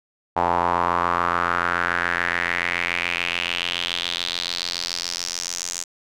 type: tone with band-pass filter sweep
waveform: sawtooth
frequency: 87 Hz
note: F2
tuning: 6 cents flat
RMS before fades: -24 dBFS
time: 0.36-5.84 s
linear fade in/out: 10 ms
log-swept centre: 860 to 6800 Hz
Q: 3.8
effects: none